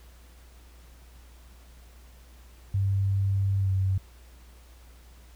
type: tone with pitch glide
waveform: sine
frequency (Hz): 98 to 95.43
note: G2 to G2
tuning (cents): 0 to -46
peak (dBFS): -22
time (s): 2.74-3.98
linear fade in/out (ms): 5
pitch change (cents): -46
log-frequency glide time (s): 3.59-3.71
effects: added 60 Hz sine -49 dBFS peak until 5.35 s + pink hiss -58 dBFS RMS until 5.35 s